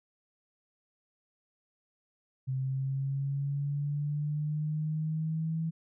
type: linear sweep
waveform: sine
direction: up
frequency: 130.81 to 163 Hz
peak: -29 dBFS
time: 2.47-5.71 s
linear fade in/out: 20 ms
effects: none